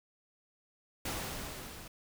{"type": "noise with level ramp", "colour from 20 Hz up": "pink", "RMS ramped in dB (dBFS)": [-36, -49], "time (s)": [1.05, 1.88], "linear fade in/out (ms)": 5, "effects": []}